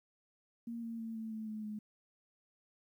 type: tone with pitch steps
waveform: sine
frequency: 233 / 229.4 / 225.8 / 222.3 / 218.9 / 215.5 / 212.2 Hz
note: A#3 / A#3 / A3 / A3 / A3 / A3 / G#3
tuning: -1 / -28 / +45 / +18 / -9 / -36 / +38 cents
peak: -39 dBFS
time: 0.67-1.79 s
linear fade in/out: 5 ms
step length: 160 ms
effects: 12-bit